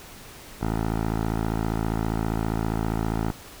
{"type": "tone with low-pass filter", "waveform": "10% pulse", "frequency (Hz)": 55, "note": "A1", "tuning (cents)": 0, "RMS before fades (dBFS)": -26, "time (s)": [0.61, 3.32], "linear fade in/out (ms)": 5, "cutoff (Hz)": 1200, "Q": 1.2, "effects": ["pink hiss -44 dBFS RMS until 3.6 s"]}